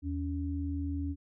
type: tone pair together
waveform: sine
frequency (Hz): 80.9 / 281.5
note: E2 / C#4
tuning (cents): -32 / +27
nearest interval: octave + minor seventh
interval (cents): 2159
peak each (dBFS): -33 / -35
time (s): 0.02-1.16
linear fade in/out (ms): 50
effects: none